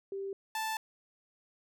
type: tone pair in turn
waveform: sine / sawtooth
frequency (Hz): 392 / 880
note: G4 / A5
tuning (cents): 0 / 0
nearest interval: octave + major second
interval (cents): 1400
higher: second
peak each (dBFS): -35 / -29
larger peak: second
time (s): 0.12-0.33 / 0.55-0.77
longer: second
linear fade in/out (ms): 2
effects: none